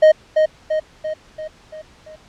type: tone with echo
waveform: triangle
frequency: 622.3 Hz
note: D#5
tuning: in tune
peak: -4 dBFS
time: 0.02-0.12 s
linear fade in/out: 10 ms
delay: 340 ms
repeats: 6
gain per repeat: -5 dB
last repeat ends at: 2.16 s
effects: pink hiss -49 dBFS RMS until 2.28 s + low-pass 6000 Hz 12 dB/octave